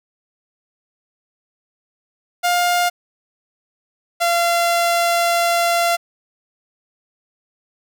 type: tone pair in turn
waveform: sawtooth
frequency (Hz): 706 / 686.3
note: F5 / F5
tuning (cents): +19 / -30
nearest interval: unison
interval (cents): 49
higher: first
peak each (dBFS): -11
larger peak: neither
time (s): 2.43-2.9 / 4.2-5.97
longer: second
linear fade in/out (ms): 20
effects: none